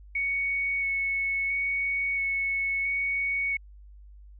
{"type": "tone with vibrato", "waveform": "sine", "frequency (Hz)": 2217, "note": "C#7", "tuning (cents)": 0, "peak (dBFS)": -25, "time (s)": [0.15, 3.57], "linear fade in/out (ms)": 5, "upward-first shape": "square", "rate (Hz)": 0.74, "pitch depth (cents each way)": 9, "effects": ["added 50 Hz sine -46 dBFS peak until 4.39 s"]}